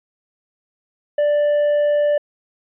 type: tone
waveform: triangle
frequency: 588 Hz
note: D5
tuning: 2 cents sharp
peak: -12 dBFS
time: 1.18-2.18 s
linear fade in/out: 5 ms
effects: resampled to 8000 Hz

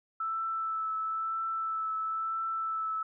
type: tone with vibrato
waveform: sine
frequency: 1318.5 Hz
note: E6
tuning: in tune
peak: -30 dBFS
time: 0.2-3.03 s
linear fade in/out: 5 ms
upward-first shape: triangle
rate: 1 Hz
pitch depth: 18 cents each way
effects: none

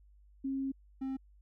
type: tone pair in turn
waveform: sine / triangle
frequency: 270 / 266 Hz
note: C#4 / C4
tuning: -45 / +29 cents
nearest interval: unison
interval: 26 cents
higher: first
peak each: -32 / -32 dBFS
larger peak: neither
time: 0.44-0.72 / 1.01-1.17 s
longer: first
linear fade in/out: 10 ms
effects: added 50 Hz sine -58 dBFS peak until 1.41 s

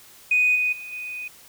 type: tone with level steps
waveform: sine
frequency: 2489 Hz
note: D#7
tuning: in tune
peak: -15 / -19 / -34 / -30 dBFS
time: 0.31-1.28 s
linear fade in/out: 5 ms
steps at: 0.55 / 0.72 / 0.92 s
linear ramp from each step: 10 ms
effects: tanh soft clip ceiling -11 dBFS + white hiss -49 dBFS RMS until 1.48 s

